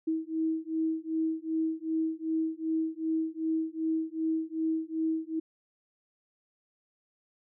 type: beating tone pair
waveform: sine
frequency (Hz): 319.4 / 322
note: D#4 / E4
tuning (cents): +45 / -41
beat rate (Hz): 2.6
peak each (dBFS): -31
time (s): 0.07-5.4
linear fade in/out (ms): 10
effects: none